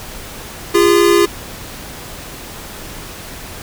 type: tone pair together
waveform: square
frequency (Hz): 344.9 / 406.5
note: F4 / G#4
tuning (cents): -22 / -37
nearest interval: minor third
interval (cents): 285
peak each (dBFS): -12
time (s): 0.74-1.26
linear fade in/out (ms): 10
effects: pink hiss -31 dBFS RMS until 3.62 s